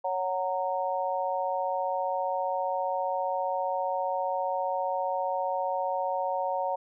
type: harmonic tone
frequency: 185 Hz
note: F#3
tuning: in tune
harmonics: 3 / 4 / 5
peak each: -31 / -31 / -31 dBFS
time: 0.04-6.76 s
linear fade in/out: 10 ms
effects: none